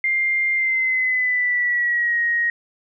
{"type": "tone with pitch glide", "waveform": "sine", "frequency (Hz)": [2100, 1881.7], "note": ["C7", "A#6"], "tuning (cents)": [6, 16], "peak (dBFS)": -17, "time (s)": [0.04, 2.5], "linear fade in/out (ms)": 2, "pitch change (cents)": -190, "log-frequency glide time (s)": [0.55, 2.2], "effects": []}